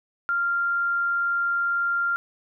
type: tone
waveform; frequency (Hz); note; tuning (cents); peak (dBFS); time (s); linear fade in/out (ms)
sine; 1391; F6; -7; -21; 0.29-2.16; 0
effects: none